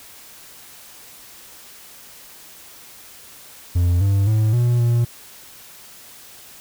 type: tone with pitch steps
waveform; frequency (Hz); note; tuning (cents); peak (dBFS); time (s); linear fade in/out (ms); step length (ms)
triangle; 87.6 / 98.8 / 108.8 / 120.8 / 118.8; F2 / G2 / A2 / B2 / A#2; +6 / +14 / -19 / -38 / +33; -12; 3.75-5.05; 10; 260
effects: white hiss -43 dBFS RMS until 6.6 s